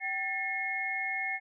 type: tone cluster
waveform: sine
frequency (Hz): 772 / 1780 / 2161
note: G5 / A6 / C#7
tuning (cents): -27 / +20 / -45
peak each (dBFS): -38 / -37 / -32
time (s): 0-1.4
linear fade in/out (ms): 50
effects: none